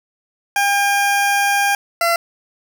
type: tone pair in turn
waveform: 20% pulse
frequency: 804 / 679.6 Hz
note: G5 / F5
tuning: +44 / -47 cents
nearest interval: minor third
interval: 291 cents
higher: first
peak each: -9 dBFS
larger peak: neither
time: 0.56-1.75 / 2.01-2.16 s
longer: first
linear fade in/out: 2 ms
effects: none